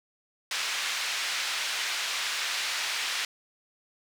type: band-pass noise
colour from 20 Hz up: pink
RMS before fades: -31 dBFS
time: 0.51-3.25 s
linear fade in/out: 2 ms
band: 1800 to 5500 Hz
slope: 12 dB/octave
effects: none